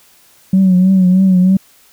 sine tone with vibrato, 186.4 Hz, F#3, 13 cents sharp, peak -5 dBFS, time 0.53-1.57 s, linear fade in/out 5 ms, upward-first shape triangle, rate 3.2 Hz, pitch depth 64 cents each way, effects tanh soft clip ceiling -3 dBFS + white hiss -48 dBFS RMS until 1.92 s

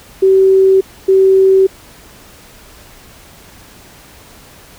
sine tone pair in turn, 383.1 / 383.1 Hz, G4 / G4, -40 / -40 cents, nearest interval unison, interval 0 cents, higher neither, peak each -5 dBFS, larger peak neither, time 0.22-0.81 / 1.08-1.67 s, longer neither, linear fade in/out 10 ms, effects pink hiss -40 dBFS RMS until 4.78 s

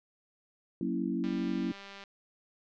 sine chord, F# dominant seventh, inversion none, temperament equal, 185 / 233.1 / 277.2 / 329.6 Hz, F#3 / A#3 / C#4 / E4, 0 / 0 / 0 / 0 cents, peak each -35 dBFS, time 0.81-1.72 s, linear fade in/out 2 ms
click train, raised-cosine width 0.2 ms, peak -29 dBFS, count 159, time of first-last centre 1.24-2.038 s, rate 198 Hz
effects low-pass 4000 Hz 12 dB/octave

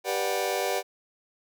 sawtooth chord, G major seventh, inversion none, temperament just, 392 / 490 / 588 / 735 Hz, G4 / B4 / D5 / F#5, 0 / -14 / +2 / -12 cents, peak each -27 dBFS, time 0.04-0.83 s, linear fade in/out 50 ms, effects none

